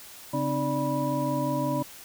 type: tone cluster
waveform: sine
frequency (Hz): 138.9 / 258.9 / 304.5 / 586 / 978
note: C#3 / C4 / D#4 / D5 / B5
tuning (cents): +4 / -18 / -37 / -4 / -17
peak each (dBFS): -31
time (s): 0.33-1.83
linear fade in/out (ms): 10
effects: white hiss -46 dBFS RMS until 2.04 s